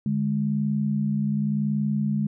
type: tone pair together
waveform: sine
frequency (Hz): 147.1 / 208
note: D3 / G#3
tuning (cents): +3 / +3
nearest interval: tritone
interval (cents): 600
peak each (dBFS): -26 / -23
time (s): 0.06-2.27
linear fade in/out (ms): 2
effects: none